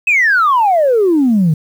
sine exponential sweep, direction down, 2618 to 148.1 Hz, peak -7 dBFS, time 0.07-1.54 s, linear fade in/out 5 ms, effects tanh soft clip ceiling -5 dBFS + 7-bit

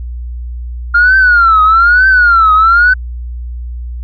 sine tone with vibrato, 1396.9 Hz, F6, in tune, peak -3 dBFS, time 0.94-2.94 s, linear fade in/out 10 ms, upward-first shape triangle, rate 1.1 Hz, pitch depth 190 cents each way, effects tanh soft clip ceiling 0 dBFS + added 60 Hz sine -19 dBFS peak until 4.03 s

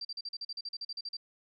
sine tone bursts, 4700 Hz, D8, 1 cent sharp, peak -36 dBFS, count 15, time 0.01-1.169 s, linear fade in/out 5 ms, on 39 ms, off 41 ms, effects none

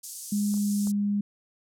pink high-pass noise, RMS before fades -37 dBFS, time 0.03-0.92 s, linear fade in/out 10 ms, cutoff 6100 Hz, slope 24 dB/octave
sine tone with pitch glide, 205.4 to 204 Hz, G#3 to G#3, -19 to -31 cents, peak -23 dBFS, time 0.32-1.21 s, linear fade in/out 5 ms, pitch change -12 cents, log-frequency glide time 0.57-0.72 s
clicks, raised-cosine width 1 ms, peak -33 / -40 / -30 dBFS, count 3, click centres 0.541 / 0.574 / 0.872 s
effects low-pass 12000 Hz 12 dB/octave

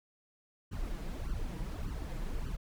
brown noise with flanger, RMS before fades -37 dBFS, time 0.71-2.57 s, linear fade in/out 20 ms, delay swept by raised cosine 0.66 to 6.26 ms, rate 1.7 Hz, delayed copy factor +0.9, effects none

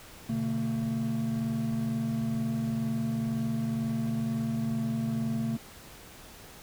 triangle tone cluster, 123.8 / 145.9 / 225.5 Hz, B2 / D3 / A3, +5 / -11 / +43 cents, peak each -33 / -34 / -27 dBFS, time 0.29-5.57 s, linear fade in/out 5 ms, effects pink hiss -49 dBFS RMS until 6.62 s

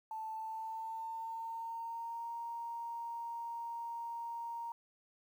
sine tone with pitch glide, 880 to 932.3 Hz, A5 to A#5, 0 to 0 cents, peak -39 dBFS, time 0.11-4.72 s, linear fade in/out 2 ms, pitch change +100 cents, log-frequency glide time 0.3-2.33 s, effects 11-bit

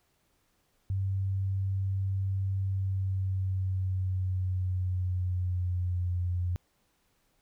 sine tone with pitch glide, 96.5 to 89 Hz, G2 to F2, -27 to +33 cents, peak -27 dBFS, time 0.9-6.56 s, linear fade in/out 0 ms, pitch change -140 cents, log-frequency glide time 2.61-6.15 s, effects pink hiss -72 dBFS RMS until 7.41 s

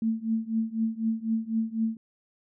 sine tone with tremolo, 223.8 Hz, A3, 30 cents sharp, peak -21 dBFS, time 0.02-1.97 s, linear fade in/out 2 ms, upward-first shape triangle, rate 4 Hz, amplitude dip 95%, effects none

